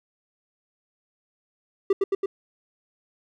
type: tone with echo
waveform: triangle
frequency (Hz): 392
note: G4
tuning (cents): 0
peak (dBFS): -14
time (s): 1.9-1.93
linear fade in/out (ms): 5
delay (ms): 110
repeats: 3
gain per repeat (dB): -2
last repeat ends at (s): 2.26
effects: none